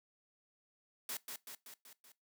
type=noise with echo; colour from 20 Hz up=white; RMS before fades=-41 dBFS; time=1.09-1.17 s; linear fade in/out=2 ms; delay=190 ms; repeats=5; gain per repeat=-4 dB; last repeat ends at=2.12 s; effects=noise-tail reverb RT60 0.2 s tail -20 dB re dry + high-pass 200 Hz 12 dB/octave